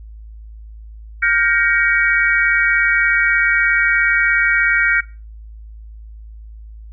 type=chord; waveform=sine; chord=G half-diminished seventh; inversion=third; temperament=just; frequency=1411.2 / 1568 / 1881.6 / 2258 Hz; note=F6 / G6 / Bb6 / Db7; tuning=+18 / 0 / +16 / +31 cents; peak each=-18 dBFS; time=1.22-5.01 s; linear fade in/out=10 ms; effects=noise-tail reverb RT60 0.3 s tail -20 dB re dry + added 54 Hz sine -33 dBFS peak until 6.92 s